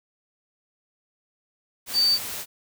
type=tone in noise; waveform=sine; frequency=4594 Hz; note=D8; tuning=39 cents flat; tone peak=-17 dBFS; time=1.93-2.19 s; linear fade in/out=50 ms; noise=white; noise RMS=-33 dBFS; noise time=1.86-2.46 s; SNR=+13 dB; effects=none